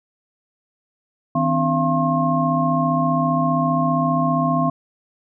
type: tone cluster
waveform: sine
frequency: 158.8 / 256.2 / 291.3 / 682 / 1072 Hz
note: D#3 / C4 / D4 / F5 / C6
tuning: +36 / -36 / -14 / -41 / +42 cents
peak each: -22 / -21 / -30 / -22 / -22 dBFS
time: 1.35-4.7 s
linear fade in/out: 5 ms
effects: none